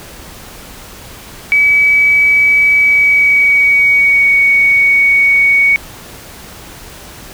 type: tone with pitch glide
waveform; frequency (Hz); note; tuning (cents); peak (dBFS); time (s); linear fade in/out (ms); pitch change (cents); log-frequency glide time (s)
sine; 2283 to 2235; D7 to C#7; -50 to +14; -6; 1.52-5.76; 0; -36; 2.75-4.4
effects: pink hiss -33 dBFS RMS until 7.33 s